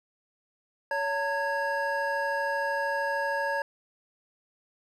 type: tone cluster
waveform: triangle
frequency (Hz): 563 / 906 / 1656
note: C#5 / A#5 / G#6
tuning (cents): +27 / -50 / -5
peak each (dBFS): -29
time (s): 0.91-3.62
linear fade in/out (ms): 2
effects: none